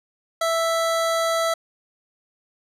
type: tone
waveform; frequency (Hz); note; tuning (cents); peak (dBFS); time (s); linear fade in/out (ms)
25% pulse; 660; E5; +2; -16; 0.41-1.54; 5
effects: low-pass 12000 Hz 12 dB/octave